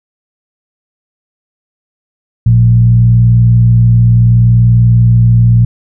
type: tone with frequency modulation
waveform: sine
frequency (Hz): 116.54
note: A#2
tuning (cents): 0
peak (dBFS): -3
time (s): 2.46-5.65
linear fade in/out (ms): 5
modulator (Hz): 60.7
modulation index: 0.47
effects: none